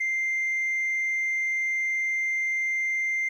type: tone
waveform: sine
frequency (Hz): 2093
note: C7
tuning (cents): 0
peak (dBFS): -22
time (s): 0-3.29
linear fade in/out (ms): 10
effects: tanh soft clip ceiling -22 dBFS + 10-bit